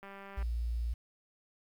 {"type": "click train", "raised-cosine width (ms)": 0.5, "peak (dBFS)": -34, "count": 79, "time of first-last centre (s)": [0.03, 0.426], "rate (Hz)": 197}
{"type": "tone", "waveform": "sine", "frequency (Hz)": 58.27, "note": "A#1", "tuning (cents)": 0, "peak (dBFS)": -31, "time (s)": [0.37, 0.94], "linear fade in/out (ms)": 10}
{"effects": ["10-bit"]}